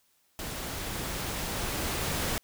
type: noise with level ramp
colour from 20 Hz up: pink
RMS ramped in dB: -37 to -30 dBFS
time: 0.39-2.38 s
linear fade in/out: 0 ms
effects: white hiss -69 dBFS RMS until 2.43 s